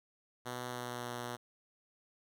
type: tone with pitch glide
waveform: 5% pulse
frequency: 123.47 to 121.14 Hz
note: B2 to B2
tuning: 0 to -33 cents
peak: -28 dBFS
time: 0.45-1.37 s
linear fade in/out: 20 ms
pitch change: -33 cents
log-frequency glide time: 0.69-1.09 s
effects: none